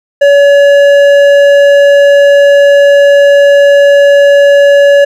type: tone with hard clipping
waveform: triangle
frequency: 567 Hz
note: C#5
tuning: 39 cents sharp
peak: -3 dBFS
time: 0.21-5.05 s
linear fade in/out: 10 ms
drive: 12 dB
effects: none